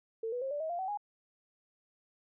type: tone with pitch steps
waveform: sine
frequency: 450.1 / 490.8 / 535.3 / 583.7 / 636.5 / 694.1 / 757 / 825.5 Hz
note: A4 / B4 / C5 / D5 / D#5 / F5 / F#5 / G#5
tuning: +39 / -11 / +39 / -11 / +39 / -11 / +39 / -11 cents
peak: -33 dBFS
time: 0.23-0.974 s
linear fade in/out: 5 ms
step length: 93 ms
effects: none